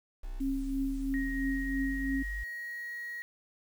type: exponential sweep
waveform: sine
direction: up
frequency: 31.05 to 51.91 Hz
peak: -35 dBFS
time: 0.23-2.44 s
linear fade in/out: 10 ms
type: tone with tremolo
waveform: sine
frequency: 271.1 Hz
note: C#4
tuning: 38 cents flat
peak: -28 dBFS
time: 0.4-2.23 s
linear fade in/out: 10 ms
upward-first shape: triangle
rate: 3 Hz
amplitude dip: 55%
type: tone with pitch glide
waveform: sine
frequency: 1881 to 1897.4 Hz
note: A#6 to A#6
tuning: +15 to +30 cents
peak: -37 dBFS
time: 1.14-3.22 s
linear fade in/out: 0 ms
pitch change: +15 cents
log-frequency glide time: 1.51-2.95 s
effects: 9-bit